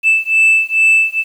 sine beating tone pair, 2637 / 2639.3 Hz, E7 / E7, 0 / +1 cents, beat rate 2.3 Hz, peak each -10 dBFS, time 0.03-1.24 s, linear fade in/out 50 ms, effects tanh soft clip ceiling -5 dBFS + 7-bit

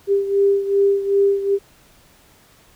sine beating tone pair, 397.1 / 399.7 Hz, G4 / G4, +22 / +34 cents, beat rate 2.6 Hz, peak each -15 / -20 dBFS, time 0.07-1.59 s, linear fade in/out 50 ms, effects pink hiss -52 dBFS RMS until 2.75 s

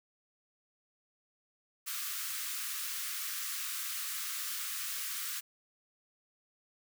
white high-pass noise, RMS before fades -38 dBFS, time 1.86-5.41 s, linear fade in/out 20 ms, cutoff 1100 Hz, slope 96 dB/octave, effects none

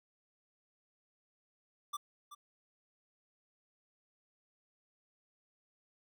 square tone with echo, 1174.7 Hz, D6, in tune, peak -37 dBFS, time 1.93-1.97 s, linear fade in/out 10 ms, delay 380 ms, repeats 1, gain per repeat -12 dB, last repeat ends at 2.35 s, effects none

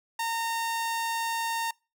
sawtooth tone, 917 Hz, A#5, 29 cents flat, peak -24 dBFS, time 0.19-1.71 s, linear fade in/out 5 ms, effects noise-tail reverb RT60 0.3 s tail -26 dB re dry

